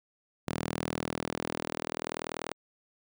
sawtooth tone with high-pass filter sweep, 40.32 Hz, E1, 38 cents flat, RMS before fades -36 dBFS, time 0.47-2.54 s, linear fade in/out 10 ms, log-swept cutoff 160 to 450 Hz, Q 0.91, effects none

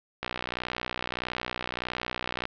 click train, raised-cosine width 0.3 ms, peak -14 dBFS, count 138, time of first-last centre 0.23-2.454 s, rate 61.6 Hz, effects low-pass 5000 Hz 12 dB/octave

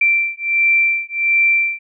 sine beating tone pair, 2349 / 2350.4 Hz, D7 / D7, 0 / +1 cents, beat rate 1.4 Hz, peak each -16 dBFS, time 0.01-1.79 s, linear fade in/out 5 ms, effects none

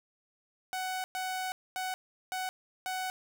sawtooth tone bursts at uneven times, 746 Hz, F#5, 14 cents sharp, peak -29 dBFS, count 5, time 0.73-1.04 / 1.15-1.52 / 1.76-1.94 / 2.32-2.49 / 2.86-3.1 s, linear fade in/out 0 ms, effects none

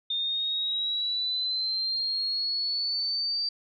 sine linear sweep, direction up, 3629 to 4661 Hz, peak -26 dBFS, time 0.1-3.49 s, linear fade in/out 5 ms, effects none

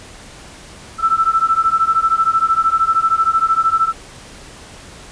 sine beating tone pair, 1318.5 / 1331.5 Hz, E6 / E6, 0 / +17 cents, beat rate 13 Hz, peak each -15 dBFS, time 0.98-3.93 s, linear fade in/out 50 ms, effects pink hiss -38 dBFS RMS until 5.11 s + resampled to 22050 Hz

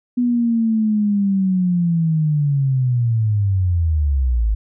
sine linear sweep, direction down, 246.9 to 51 Hz, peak -14 dBFS, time 0.17-4.55 s, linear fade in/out 10 ms, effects none

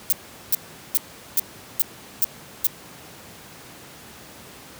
violet noise bursts, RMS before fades -18 dBFS, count 7, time 0.1-2.668 s, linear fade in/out 0 ms, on 24 ms, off 400 ms, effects pink hiss -43 dBFS RMS until 4.79 s + high-pass 100 Hz 12 dB/octave

